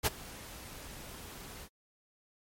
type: noise with ADSR envelope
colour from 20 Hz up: pink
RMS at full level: -25 dBFS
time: 0.03-1.69 s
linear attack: 34 ms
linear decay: 24 ms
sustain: -22 dB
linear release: 57 ms
effects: MP3 64 kbps